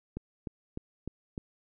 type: click train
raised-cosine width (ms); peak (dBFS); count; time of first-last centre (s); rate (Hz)
3; -23; 5; 0.17-1.378; 3.31
effects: none